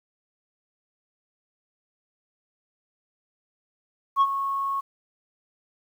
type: tone with ADSR envelope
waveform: sine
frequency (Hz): 1099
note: C#6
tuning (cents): -15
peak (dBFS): -12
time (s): 4.16-4.81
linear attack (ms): 52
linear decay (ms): 48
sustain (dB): -12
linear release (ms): 15
effects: tanh soft clip ceiling -14 dBFS + 9-bit